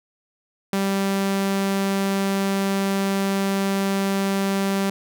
sawtooth tone, 195.8 Hz, G3, 2 cents flat, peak -16 dBFS, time 0.73-4.9 s, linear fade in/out 2 ms, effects none

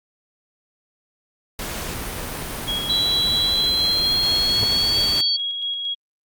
pink noise, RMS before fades -29 dBFS, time 1.59-5.21 s, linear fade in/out 2 ms
sine tone with tremolo, 3307 Hz, G#7, 8 cents flat, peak -22 dBFS, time 2.67-5.95 s, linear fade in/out 20 ms, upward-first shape square, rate 4.4 Hz, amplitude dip 30%
sine tone with pitch glide, 3951 to 4512 Hz, B7 to C#8, 0 to +30 cents, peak -18 dBFS, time 2.89-5.37 s, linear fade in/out 10 ms, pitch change +230 cents, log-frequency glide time 3.41-4.97 s
40% pulse tone with exponential growth, 108.8 Hz, A2, 19 cents flat, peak -19 dBFS, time 4.51-4.64 s, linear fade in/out 0 ms, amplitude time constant 27 ms
effects Opus 48 kbps

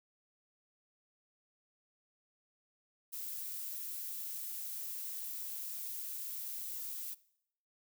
violet noise, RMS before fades -42 dBFS, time 3.12-7.15 s, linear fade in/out 20 ms, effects noise-tail reverb RT60 0.7 s tail -20 dB re dry

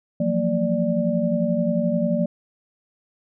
sine tone cluster, 170.8 / 182.2 / 230.4 / 587 Hz, F3 / F#3 / A#3 / D5, -38 / -26 / -20 / -1 cents, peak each -27 / -24 / -23 / -24 dBFS, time 0.2-2.26 s, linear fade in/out 5 ms, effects none

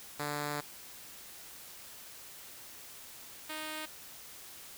5% pulse tone pair in turn, 146.83 / 310.2 Hz, D3 / D#4, 0 / -5 cents, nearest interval octave + minor second, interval 1295 cents, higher second, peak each -23 / -27 dBFS, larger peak first, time 0.19-0.61 / 3.49-3.86 s, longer first, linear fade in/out 10 ms, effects white hiss -50 dBFS RMS until 4.77 s

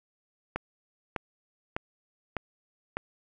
click train, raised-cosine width 0.5 ms, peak -15 dBFS, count 5, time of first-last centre 0.56-2.97 s, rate 1.66 Hz, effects none

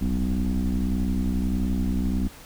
sine tone with frequency modulation, 128.9 Hz, C3, 26 cents flat, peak -20 dBFS, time 0.01-2.28 s, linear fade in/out 5 ms, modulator 61.6 Hz, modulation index 2.3, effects tanh soft clip ceiling -18 dBFS + pink hiss -46 dBFS RMS until 2.45 s

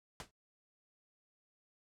pink noise with exponential decay, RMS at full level -41 dBFS, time 0.2-0.31 s, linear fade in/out 1 ms, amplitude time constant 23 ms, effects noise-tail reverb RT60 0.1 s tail -22 dB re dry + low-pass 9000 Hz 12 dB/octave

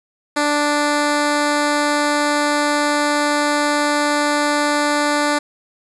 10% pulse tone, 293.7 Hz, D4, in tune, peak -7 dBFS, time 0.36-5.39 s, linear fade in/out 10 ms, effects resampled to 24000 Hz + 7-bit

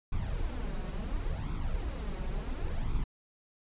brown noise with flanger, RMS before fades -33 dBFS, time 0.12-3.04 s, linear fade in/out 5 ms, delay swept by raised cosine 0.83 to 5.43 ms, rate 0.71 Hz, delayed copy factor +0.65, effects resampled to 8000 Hz

